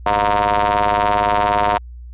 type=ring-modulated tone; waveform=sawtooth; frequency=103.83 Hz; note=G#2; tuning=in tune; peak=-7 dBFS; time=0.06-1.78 s; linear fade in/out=5 ms; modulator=822 Hz; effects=added 60 Hz sine -32 dBFS peak until 2.13 s + resampled to 8000 Hz